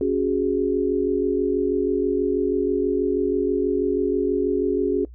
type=chord; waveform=sine; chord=C# suspended fourth; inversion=none; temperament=just; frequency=277.2 / 369.6 / 415.8 Hz; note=C#4 / F#4 / G#4; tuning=0 / -2 / +2 cents; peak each=-24 / -22 / -23 dBFS; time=0.01-5.05 s; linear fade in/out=2 ms; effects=noise-tail reverb RT60 0.1 s tail -21 dB re dry + added 60 Hz sine -39 dBFS peak until 5.14 s